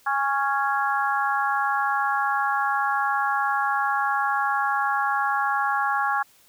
harmonic tone with a mistuned harmonic, 277.2 Hz, C#4, in tune, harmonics 3 / 4 / 5 / 6, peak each -25 / -26 / -27 / -28 dBFS, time 0.06-6.23 s, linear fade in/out 10 ms, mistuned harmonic 3, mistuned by -17 cents, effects white hiss -57 dBFS RMS until 6.48 s

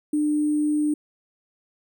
sine tone with sample-and-hold, 299.4 Hz, D4, 33 cents sharp, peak -19 dBFS, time 0.13-0.94 s, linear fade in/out 5 ms, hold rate 8820 Hz, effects none

